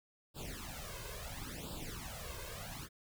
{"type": "noise with flanger", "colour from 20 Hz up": "pink", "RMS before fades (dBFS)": -45, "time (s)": [0.34, 2.89], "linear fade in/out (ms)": 50, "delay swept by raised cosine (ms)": [0.24, 1.94], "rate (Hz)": 0.73, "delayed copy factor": 1, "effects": []}